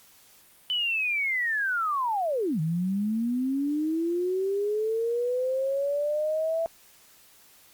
sine linear two-way sweep, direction down then up, 3025 to 152.8 to 665 Hz, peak -24 dBFS, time 0.7-6.66 s, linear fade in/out 0 ms, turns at 2.6 s, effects white hiss -56 dBFS RMS until 7.73 s + Opus 48 kbps

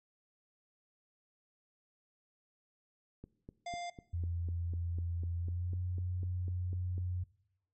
click train, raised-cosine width 3 ms, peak -34 dBFS, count 16, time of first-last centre 3.24-6.981 s, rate 4.01 Hz
square tone, 698.5 Hz, F5, in tune, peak -39 dBFS, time 3.66-3.9 s, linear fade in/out 5 ms
sine tone with pitch glide, 85.6 to 90.17 Hz, F2 to F#2, -34 to -44 cents, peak -33 dBFS, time 4.13-7.24 s, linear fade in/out 10 ms, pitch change +90 cents, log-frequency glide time 5.37-5.77 s
effects noise-tail reverb RT60 0.8 s tail -20 dB re dry + MP3 32 kbps

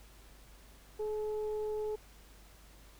sine tone with frequency modulation, 426.1 Hz, G#4, 44 cents sharp, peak -33 dBFS, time 0.99-1.96 s, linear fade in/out 10 ms, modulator 432 Hz, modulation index 0.37, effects added 50 Hz sine -56 dBFS peak until 2.99 s + pink hiss -60 dBFS RMS until 2.99 s

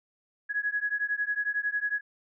sine beating tone pair, 1668 / 1679 Hz, G#6 / G#6, +7 / +18 cents, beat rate 11 Hz, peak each -30 / -30 dBFS, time 0.49-2.01 s, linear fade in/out 20 ms, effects none

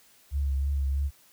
sine tone with vibrato, 69.3 Hz, C#2, in tune, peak -24 dBFS, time 0.31-1.11 s, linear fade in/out 50 ms, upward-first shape triangle, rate 3.1 Hz, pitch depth 44 cents each way, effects white hiss -59 dBFS RMS until 1.32 s

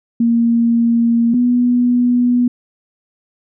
sine tone pair in turn, 233.1 / 244.6 Hz, A#3 / B3, 0 / -16 cents, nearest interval minor second, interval 84 cents, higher second, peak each -10 dBFS, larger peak neither, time 0.2-1.34 / 1.34-2.48 s, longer neither, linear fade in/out 5 ms, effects none

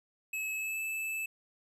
square tone with pitch glide, 2583 to 2625 Hz, E7 to E7, -36 to -8 cents, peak -34 dBFS, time 0.33-1.26 s, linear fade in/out 5 ms, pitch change +28 cents, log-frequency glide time 0.54-0.8 s, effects none

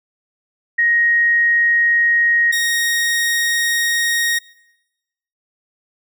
sine / sawtooth tone pair in turn, 1877 / 1869.4 Hz, A#6 / A#6, +11 / +4 cents, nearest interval unison, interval 7 cents, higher first, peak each -12 dBFS, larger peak neither, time 0.78-2.52 / 2.52-4.39 s, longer second, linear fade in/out 10 ms, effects noise-tail reverb RT60 1.0 s tail -24 dB re dry

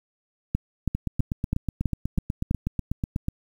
two click trains, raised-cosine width 5 ms, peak -13 / -10 dBFS, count 20 / 7, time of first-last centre 0.95-3.284 / 0.55-2.511 s, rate 8.14 / 3.06 Hz, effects 8-bit

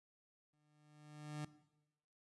30% pulse tone with exponential growth, 150 Hz, D3, 37 cents sharp, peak -38 dBFS, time 0.53-1.45 s, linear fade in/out 5 ms, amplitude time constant 200 ms, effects noise-tail reverb RT60 0.9 s tail -17 dB re dry + resampled to 24000 Hz

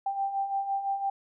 sine beating tone pair, 783 / 788.9 Hz, G5 / G5, -2 / +11 cents, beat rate 5.9 Hz, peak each -35 / -28 dBFS, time 0.06-1.1 s, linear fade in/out 5 ms, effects none

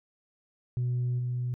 sine tone with level steps, 123.47 Hz, B2, in tune, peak -24 / -27 dBFS, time 0.77-1.54 s, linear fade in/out 0 ms, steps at 1.18 s, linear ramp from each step 20 ms, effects tanh soft clip ceiling -24 dBFS

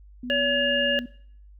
sine tone with pitch glide, 246.7 to 242.5 Hz, B3 to B3, -2 to -31 cents, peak -31 dBFS, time 0.23-1.06 s, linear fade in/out 5 ms, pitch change -29 cents, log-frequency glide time 0.56-0.88 s
harmonic tone, 566 Hz, C#5, 36 cents sharp, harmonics 1 / 3 / 5, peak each -25 / -25 / -25 dBFS, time 0.3-0.99 s, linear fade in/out 0 ms
effects noise-tail reverb RT60 0.6 s tail -21 dB re dry + added 50 Hz sine -46 dBFS peak until 1.59 s

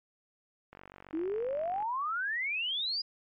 click train, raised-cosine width 0.5 ms, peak -33 dBFS, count 53, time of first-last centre 0.73-1.825 s, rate 47.5 Hz
sine exponential sweep, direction up, 307.3 to 4978 Hz, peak -30 dBFS, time 1.13-3.02 s, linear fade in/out 10 ms
effects MP3 64 kbps

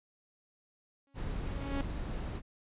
sawtooth tone with exponential growth, 277.2 Hz, C#4, in tune, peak -29 dBFS, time 1.07-1.81 s, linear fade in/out 1 ms, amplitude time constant 160 ms
brown noise, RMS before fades -37 dBFS, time 1.14-2.42 s, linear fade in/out 50 ms
effects resampled to 8000 Hz

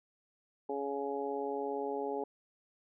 harmonic tone, 139.8 Hz, C#3, 15 cents sharp, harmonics 2 / 3 / 4 / 5 / 6, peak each -42 / -36 / -42 / -45 / -40 dBFS, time 0.69-2.24 s, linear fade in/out 5 ms, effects none

